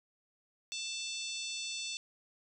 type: harmonic tone with a mistuned harmonic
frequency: 886 Hz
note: A5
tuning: 12 cents sharp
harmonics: 3 / 4 / 5 / 6 / 7 / 8 / 9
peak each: -43 / -42 / -44 / -49 / -45 / -50 / -48 dBFS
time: 0.72-1.97 s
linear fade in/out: 0 ms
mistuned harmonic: 7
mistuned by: -58 cents
effects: none